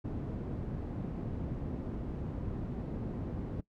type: low-pass noise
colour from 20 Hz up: white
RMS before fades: -38 dBFS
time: 0.04-3.61 s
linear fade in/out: 10 ms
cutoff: 230 Hz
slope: 12 dB/octave
effects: noise-tail reverb RT60 0.1 s tail -20 dB re dry